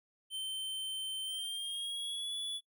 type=tone with pitch glide; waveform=square; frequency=3100 to 3420 Hz; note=G7 to A7; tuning=-20 to -50 cents; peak=-37 dBFS; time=0.3-2.61 s; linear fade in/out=50 ms; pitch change=+170 cents; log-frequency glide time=1.23-2.34 s; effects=noise-tail reverb RT60 0.1 s tail -25 dB re dry